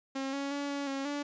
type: tone with pitch steps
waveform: sawtooth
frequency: 269.5 / 278.7 / 284.4 / 282.4 / 272.7 / 288.4 Hz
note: C#4 / C#4 / C#4 / C#4 / C#4 / D4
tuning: -49 / +9 / +45 / +32 / -28 / -31 cents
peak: -29 dBFS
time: 0.15-1.23 s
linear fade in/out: 10 ms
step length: 180 ms
effects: resampled to 16000 Hz